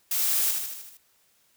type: noise with echo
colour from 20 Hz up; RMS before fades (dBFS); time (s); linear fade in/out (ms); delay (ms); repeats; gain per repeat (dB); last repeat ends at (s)
blue; -26; 0.11-0.51; 5; 77; 6; -4; 0.972
effects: white hiss -65 dBFS RMS until 1.56 s